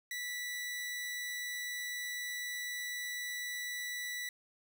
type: tone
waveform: sawtooth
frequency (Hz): 1964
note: B6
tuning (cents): -10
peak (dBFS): -34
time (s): 0.11-4.29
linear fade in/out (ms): 2
effects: none